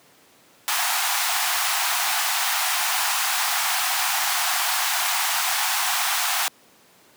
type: high-pass noise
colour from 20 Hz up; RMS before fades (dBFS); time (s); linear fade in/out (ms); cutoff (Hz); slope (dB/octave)
pink; -23; 0.68-6.48; 0; 700; 96
effects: pink hiss -54 dBFS RMS until 7.16 s + high-pass 200 Hz 12 dB/octave